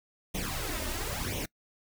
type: noise with flanger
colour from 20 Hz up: pink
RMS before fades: -34 dBFS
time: 0.34-1.46 s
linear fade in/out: 10 ms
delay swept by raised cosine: 0.32 to 3.32 ms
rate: 0.97 Hz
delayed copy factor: +0.75
effects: noise-tail reverb RT60 0.1 s tail -24 dB re dry